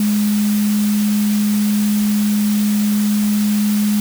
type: tone in noise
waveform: sine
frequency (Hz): 208.7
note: G#3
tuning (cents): +9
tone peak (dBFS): -13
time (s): 0-4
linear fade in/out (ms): 2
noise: white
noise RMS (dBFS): -28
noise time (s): 0-4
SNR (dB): +12
effects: none